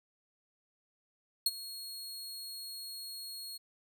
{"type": "tone with ADSR envelope", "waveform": "sawtooth", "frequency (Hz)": 4305, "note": "C8", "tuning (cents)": 49, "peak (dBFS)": -21, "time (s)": [1.46, 3.58], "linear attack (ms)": 4, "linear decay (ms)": 34, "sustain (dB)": -18, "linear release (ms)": 16, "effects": []}